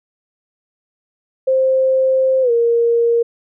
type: tone with pitch glide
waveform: sine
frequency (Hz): 525 to 467.7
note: C5 to A#4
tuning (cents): +6 to +6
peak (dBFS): -11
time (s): 1.47-3.23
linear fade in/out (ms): 10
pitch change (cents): -200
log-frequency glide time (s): 2.42-2.51
effects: none